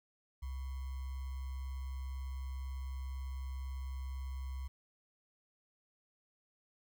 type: tone with sample-and-hold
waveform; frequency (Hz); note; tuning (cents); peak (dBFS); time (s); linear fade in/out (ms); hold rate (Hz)
sine; 66; C2; +16; -38; 0.42-4.68; 10; 1050
effects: none